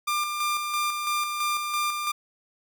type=tone with tremolo; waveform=sawtooth; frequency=1195 Hz; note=D6; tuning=30 cents sharp; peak=-20 dBFS; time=0.07-2.12 s; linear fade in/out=10 ms; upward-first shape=square; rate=3 Hz; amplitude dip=40%; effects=none